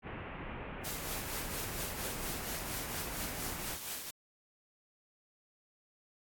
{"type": "low-pass noise", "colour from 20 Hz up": "pink", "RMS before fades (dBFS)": -43, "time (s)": [0.02, 3.78], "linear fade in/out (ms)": 50, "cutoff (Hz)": 2800, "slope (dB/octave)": 48}
{"type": "noise with tremolo", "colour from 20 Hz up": "white", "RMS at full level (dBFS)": -39, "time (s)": [0.84, 4.11], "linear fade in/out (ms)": 10, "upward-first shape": "triangle", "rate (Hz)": 4.3, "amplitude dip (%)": 55}
{"effects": ["AAC 64 kbps"]}